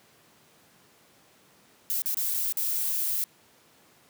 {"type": "noise with dropouts", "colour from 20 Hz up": "violet", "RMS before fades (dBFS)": -28, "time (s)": [1.9, 3.24], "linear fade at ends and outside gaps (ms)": 0, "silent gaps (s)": [[2.02, 2.059], [2.145, 2.171], [2.341, 2.345], [2.524, 2.571]], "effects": ["pink hiss -59 dBFS RMS until 4.09 s", "high-pass 150 Hz 12 dB/octave"]}